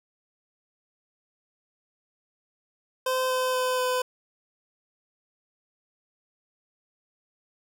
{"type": "tone with pitch steps", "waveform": "25% pulse", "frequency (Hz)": [515, 511.7, 508.5, 505.3], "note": ["C5", "C5", "C5", "B4"], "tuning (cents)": [-28, -39, -50, 40], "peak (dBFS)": -20, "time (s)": [3.06, 4.02], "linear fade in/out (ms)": 5, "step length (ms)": 240, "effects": []}